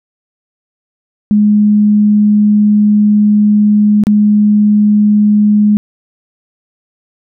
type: tone with dropouts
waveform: sine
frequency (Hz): 209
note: G#3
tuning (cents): +11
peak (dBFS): -5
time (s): 1.31-5.77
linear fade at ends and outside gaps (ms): 0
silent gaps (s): 4.037-4.069
effects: none